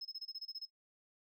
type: tone bursts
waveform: sine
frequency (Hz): 5170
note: E8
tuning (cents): -34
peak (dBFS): -38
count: 10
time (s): 0.01-0.656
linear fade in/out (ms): 10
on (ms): 43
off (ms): 24
effects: noise-tail reverb RT60 0.1 s tail -19 dB re dry + tanh soft clip ceiling -39 dBFS